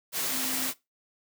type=tone in noise; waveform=sine; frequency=259.8 Hz; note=C4; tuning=12 cents flat; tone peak=-37 dBFS; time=0.3-0.72 s; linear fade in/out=50 ms; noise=white; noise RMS=-30 dBFS; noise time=0.12-0.74 s; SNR=-10 dB; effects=noise-tail reverb RT60 0.2 s tail -19 dB re dry + high-pass 150 Hz 12 dB/octave